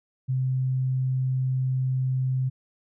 sine tone, 130 Hz, C3, 11 cents flat, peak -22 dBFS, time 0.28-2.5 s, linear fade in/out 20 ms, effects none

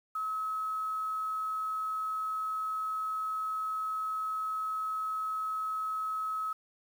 sine tone with quantisation, 1285 Hz, E6, 45 cents flat, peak -31 dBFS, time 0.15-6.53 s, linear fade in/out 5 ms, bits 9, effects none

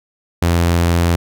sawtooth tone, 85.5 Hz, F2, 36 cents flat, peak -8 dBFS, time 0.42-1.16 s, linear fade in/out 5 ms, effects none

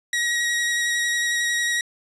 sawtooth tone with vibrato, 1900 Hz, A#6, 33 cents sharp, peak -17 dBFS, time 0.13-1.81 s, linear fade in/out 2 ms, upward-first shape square, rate 11 Hz, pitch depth 9 cents each way, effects resampled to 24000 Hz + 9-bit

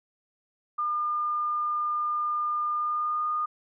sine tone with pitch glide, 1207 to 1223.1 Hz, D6 to D#6, +47 to -30 cents, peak -25 dBFS, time 0.78-3.46 s, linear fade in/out 10 ms, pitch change +23 cents, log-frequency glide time 2.72-3.26 s, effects none

